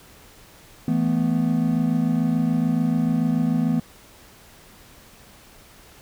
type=chord; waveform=triangle; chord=E suspended fourth; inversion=none; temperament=equal; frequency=164.81 / 220 / 246.9 Hz; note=E3 / A3 / B3; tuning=0 / 0 / 0 cents; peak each=-21 / -22 / -20 dBFS; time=0.88-3.8 s; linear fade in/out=2 ms; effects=pink hiss -49 dBFS RMS until 6.01 s